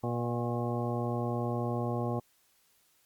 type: harmonic tone with a mistuned harmonic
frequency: 120 Hz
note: B2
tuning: 49 cents flat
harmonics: 1 / 2 / 3 / 4 / 5 / 6 / 7 / 9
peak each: -33 / -36 / -38 / -39 / -40 / -41 / -41 / -43 dBFS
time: 0.03-2.2 s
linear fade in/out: 10 ms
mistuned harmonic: 7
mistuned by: -42 cents
effects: white hiss -68 dBFS RMS until 3.05 s + Opus 48 kbps